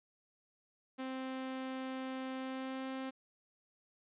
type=tone with pitch glide; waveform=sawtooth; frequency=261.6 to 263.9 Hz; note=C4 to C4; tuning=0 to +15 cents; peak=-35 dBFS; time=0.98-3.11 s; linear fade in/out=20 ms; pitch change=+15 cents; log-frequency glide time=2.35-2.87 s; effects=resampled to 8000 Hz + 12-bit